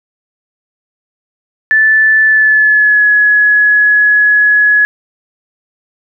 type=tone with pitch glide; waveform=sine; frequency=1752 to 1688.4 Hz; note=A6 to G#6; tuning=-8 to +28 cents; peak=-5 dBFS; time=1.71-4.85 s; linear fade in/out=0 ms; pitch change=-64 cents; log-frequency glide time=2.25-3.05 s; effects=none